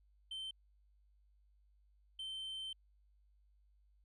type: tone bursts at uneven times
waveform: sine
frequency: 3100 Hz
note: G7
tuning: 20 cents flat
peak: -39 dBFS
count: 2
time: 0.31-0.51 / 2.19-2.73 s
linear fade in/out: 5 ms
effects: tanh soft clip ceiling -41 dBFS + added 50 Hz sine -67 dBFS peak until 4.04 s